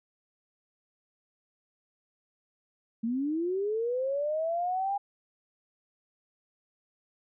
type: linear sweep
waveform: sine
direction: up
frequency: 220 to 812 Hz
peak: -27 dBFS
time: 3.03-4.98 s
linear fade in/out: 10 ms
effects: none